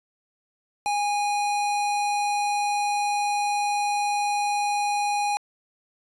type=tone; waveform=square; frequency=822 Hz; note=G#5; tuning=18 cents flat; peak=-23 dBFS; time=0.86-5.37 s; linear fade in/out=0 ms; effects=resampled to 24000 Hz